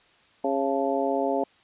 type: harmonic tone with a mistuned harmonic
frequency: 137 Hz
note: C#3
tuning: 20 cents flat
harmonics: 2 / 3 / 4 / 5 / 6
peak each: -29 / -29 / -28 / -28 / -32 dBFS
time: 0.44-1.44 s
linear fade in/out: 5 ms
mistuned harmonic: 6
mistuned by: +100 cents
effects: white hiss -59 dBFS RMS until 1.63 s + resampled to 8000 Hz